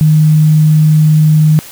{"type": "tone", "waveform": "sine", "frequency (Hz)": 154.3, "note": "D#3", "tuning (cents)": -14, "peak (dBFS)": -4, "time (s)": [0.01, 1.59], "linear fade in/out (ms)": 0, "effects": ["white hiss -32 dBFS RMS until 1.71 s"]}